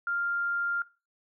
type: tone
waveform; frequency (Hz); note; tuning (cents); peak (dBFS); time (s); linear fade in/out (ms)
sine; 1396.9; F6; 0; -27; 0.07-0.82; 2
effects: noise-tail reverb RT60 0.3 s tail -19 dB re dry